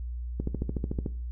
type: click train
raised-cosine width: 3 ms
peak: -17 dBFS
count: 10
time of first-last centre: 0.4-1.062 s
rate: 13.6 Hz
effects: noise-tail reverb RT60 0.4 s tail -17 dB re dry + added 60 Hz sine -32 dBFS peak until 1.31 s